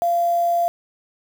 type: tone with quantisation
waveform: sine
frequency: 690 Hz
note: F5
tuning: 21 cents flat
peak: -16 dBFS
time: 0.02-0.68 s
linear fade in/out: 0 ms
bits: 6
effects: none